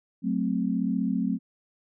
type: chord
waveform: sine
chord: F# diminished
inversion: none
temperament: equal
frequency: 185 / 220 / 261.6 Hz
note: F#3 / A3 / C4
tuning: 0 / 0 / 0 cents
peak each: -28 dBFS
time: 0.22-1.39 s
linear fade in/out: 50 ms
effects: none